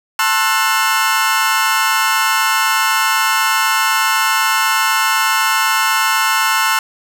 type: chord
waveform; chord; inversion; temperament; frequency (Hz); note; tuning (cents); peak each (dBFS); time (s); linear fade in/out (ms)
30% pulse; F# half-diminished seventh; first; just; 888 / 1065.6 / 1332 / 1480; A5 / C6 / E6 / F#6; +16 / +31 / +18 / 0; -16; 0.19-6.79; 2
effects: none